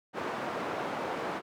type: band-pass noise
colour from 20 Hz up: white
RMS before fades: -35 dBFS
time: 0.13-1.42 s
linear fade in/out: 50 ms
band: 210 to 1000 Hz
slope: 12 dB/octave
effects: none